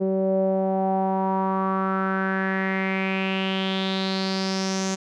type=tone with low-pass filter sweep; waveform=sawtooth; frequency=190.9 Hz; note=G3; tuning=46 cents flat; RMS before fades=-24 dBFS; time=0-4.96 s; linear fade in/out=20 ms; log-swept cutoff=470 to 6500 Hz; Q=5.3; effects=none